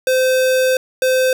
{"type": "tone pair in turn", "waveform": "square", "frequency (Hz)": [516, 516], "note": ["C5", "C5"], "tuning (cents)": [-24, -24], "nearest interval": "unison", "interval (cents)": 0, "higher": "neither", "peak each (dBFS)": -13, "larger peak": "neither", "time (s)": [[0.07, 0.77], [1.02, 1.33]], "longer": "first", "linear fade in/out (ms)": 2, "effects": []}